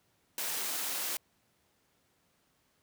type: high-pass noise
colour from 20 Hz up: white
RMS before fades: -35 dBFS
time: 0.38-1.17 s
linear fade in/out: 2 ms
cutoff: 250 Hz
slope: 12 dB/octave
effects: pink hiss -72 dBFS RMS until 2.82 s + high-pass 80 Hz 12 dB/octave